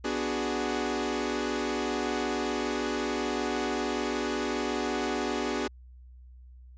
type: chord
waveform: sawtooth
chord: G# half-diminished seventh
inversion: first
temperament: equal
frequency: 246.9 / 293.7 / 370 / 415.3 Hz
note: B3 / D4 / F#4 / G#4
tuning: 0 / 0 / 0 / 0 cents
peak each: -30 dBFS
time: 0.04-5.68 s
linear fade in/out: 10 ms
effects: added 62 Hz sine -47 dBFS peak until 6.77 s + resampled to 16000 Hz